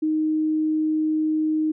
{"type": "tone", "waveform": "sine", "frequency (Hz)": 311.1, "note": "D#4", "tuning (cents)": 0, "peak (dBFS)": -19, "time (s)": [0.02, 1.72], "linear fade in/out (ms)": 10, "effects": []}